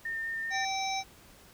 sine tone with vibrato, 1814 Hz, A#6, 48 cents flat, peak -32 dBFS, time 0.05-0.65 s, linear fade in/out 5 ms, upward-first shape sine, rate 5.1 Hz, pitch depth 12 cents each way
harmonic tone, 773 Hz, G5, 24 cents flat, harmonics 1 / 3 / 5 / 7 / 8, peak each -32 / -37 / -39 / -40 / -41 dBFS, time 0.5-1.04 s, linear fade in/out 50 ms
effects pink hiss -56 dBFS RMS until 1.53 s

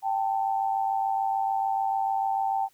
sine tone pair together, 781.2 / 888 Hz, G5 / A5, -6 / +16 cents, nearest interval major second, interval 222 cents, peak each -25 / -29 dBFS, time 0.02-2.69 s, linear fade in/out 50 ms, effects white hiss -64 dBFS RMS until 2.73 s

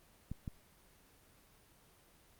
clicks, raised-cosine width 5 ms, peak -28 dBFS, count 2, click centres 0.316 / 0.478 s, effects pink hiss -65 dBFS RMS until 2.39 s + Opus 24 kbps

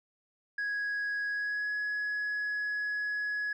sine tone with pitch glide, 1661.2 to 1682.4 Hz, G#6 to G#6, 0 to +22 cents, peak -28 dBFS, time 0.58-3.53 s, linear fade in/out 5 ms, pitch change +22 cents, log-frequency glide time 1.29-1.71 s, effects tanh soft clip ceiling -29 dBFS

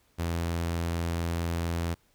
sawtooth tone, 84.4 Hz, E2, 41 cents sharp, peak -24 dBFS, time 0.18-1.95 s, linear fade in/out 20 ms, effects pink hiss -67 dBFS RMS until 2.14 s

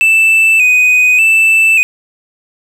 triangle tone with vibrato, 2570 Hz, E7, 45 cents flat, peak -4 dBFS, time 0.01-1.83 s, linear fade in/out 0 ms, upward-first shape square, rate 0.85 Hz, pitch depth 51 cents each way, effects 7-bit

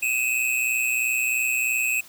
square tone pair together, 2526 / 2649 Hz, D#7 / E7, +26 / +8 cents, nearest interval minor second, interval 82 cents, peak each -24 / -26 dBFS, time 0.02-2.01 s, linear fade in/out 10 ms, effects white hiss -48 dBFS RMS until 2.08 s

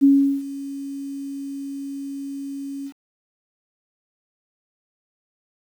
sine tone with ADSR envelope, 277.2 Hz, C#4, in tune, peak -9 dBFS, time 0.01-2.93 s, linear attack 28 ms, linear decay 380 ms, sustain -19 dB, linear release 69 ms, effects 8-bit

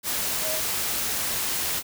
sine tone in noise, 628 Hz, D#5, 16 cents sharp, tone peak -31 dBFS, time 0.41-0.61 s, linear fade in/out 50 ms, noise white, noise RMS -27 dBFS, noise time 0.03-1.83 s, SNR -7 dB, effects none

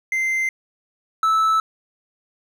triangle tone pair in turn, 2080 / 1310.3 Hz, C7 / E6, -11 / -11 cents, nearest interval minor sixth, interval 800 cents, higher first, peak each -17 / -13 dBFS, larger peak second, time 0.12-0.49 / 1.23-1.6 s, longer neither, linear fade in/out 2 ms, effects none

